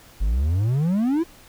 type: exponential sweep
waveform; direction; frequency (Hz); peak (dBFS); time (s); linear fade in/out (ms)
triangle; up; 45.79 to 349.2; -16; 0.2-1.24; 20
effects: pink hiss -49 dBFS RMS until 1.48 s